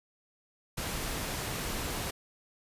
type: noise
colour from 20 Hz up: pink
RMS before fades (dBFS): -35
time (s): 0.77-2.11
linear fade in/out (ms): 10
effects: resampled to 32000 Hz

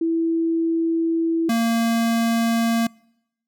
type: tone pair in turn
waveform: sine / square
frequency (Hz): 329.6 / 229.9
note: E4 / A#3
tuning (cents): 0 / -24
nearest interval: tritone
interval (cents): 624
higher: first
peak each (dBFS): -18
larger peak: neither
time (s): 0.01-1.49 / 1.49-2.87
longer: first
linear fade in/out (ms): 5
effects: noise-tail reverb RT60 0.8 s tail -26 dB re dry

